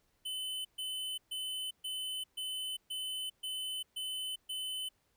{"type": "tone bursts", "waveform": "square", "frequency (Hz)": 3031, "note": "F#7", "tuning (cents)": 41, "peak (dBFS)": -37, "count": 9, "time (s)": [0.25, 4.89], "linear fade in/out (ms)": 10, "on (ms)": 400, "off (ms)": 130, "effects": ["pink hiss -75 dBFS RMS until 5.16 s"]}